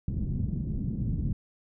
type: low-pass noise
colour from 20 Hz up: white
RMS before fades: -30 dBFS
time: 0.08-1.33 s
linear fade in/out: 2 ms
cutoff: 200 Hz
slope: 24 dB/octave
effects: none